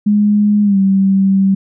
sine tone with pitch glide, 207.7 to 193.79 Hz, G#3 to G3, 0 to -20 cents, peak -8 dBFS, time 0.06-1.55 s, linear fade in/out 10 ms, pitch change -120 cents, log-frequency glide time 0.63-0.78 s, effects none

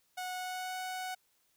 sawtooth tone with pitch glide, 734 to 741.7 Hz, F#5 to F#5, -14 to +4 cents, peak -33 dBFS, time 0.17-1.15 s, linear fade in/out 10 ms, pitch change +18 cents, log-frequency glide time 0.36-0.78 s, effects white hiss -73 dBFS RMS until 1.56 s

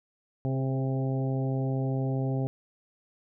harmonic tone with a mistuned harmonic, 132.6 Hz, C3, 23 cents sharp, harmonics 1 / 2 / 3 / 4 / 5 / 6, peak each -27 / -33 / -37 / -39 / -41 / -43 dBFS, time 0.45-2.47 s, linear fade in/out 0 ms, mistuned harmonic 3, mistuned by +20 cents, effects none

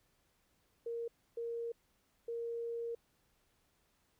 sine tone bursts at uneven times, 466.2 Hz, A#4, in tune, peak -37 dBFS, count 3, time 0.86-1.08 / 1.37-1.72 / 2.28-2.95 s, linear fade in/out 5 ms, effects pink hiss -75 dBFS RMS until 4.19 s

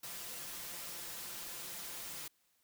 white noise with comb filter, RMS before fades -45 dBFS, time 0.03-2.28 s, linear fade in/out 5 ms, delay 5.8 ms, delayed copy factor +0.55, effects white hiss -75 dBFS RMS until 2.63 s

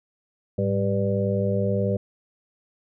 harmonic tone with a mistuned harmonic, 98.6 Hz, G2, 11 cents sharp, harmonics 1 / 2 / 4 / 5 / 6, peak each -25 / -26 / -30 / -27 / -29 dBFS, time 0.58-1.97 s, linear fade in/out 5 ms, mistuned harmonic 1, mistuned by +120 cents, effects none

